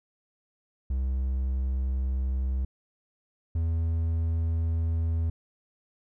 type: tone pair in turn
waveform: triangle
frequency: 65.2 / 82.15 Hz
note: C2 / E2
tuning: -5 / -5 cents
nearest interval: major third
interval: 400 cents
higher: second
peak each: -23 / -22 dBFS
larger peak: second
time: 0.9-2.65 / 3.55-5.3 s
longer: neither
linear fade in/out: 5 ms
effects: none